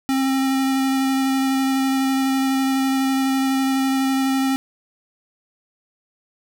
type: tone with vibrato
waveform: square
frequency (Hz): 267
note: C4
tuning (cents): +35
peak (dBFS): -18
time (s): 0.09-4.56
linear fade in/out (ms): 0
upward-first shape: square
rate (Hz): 12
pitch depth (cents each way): 8
effects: none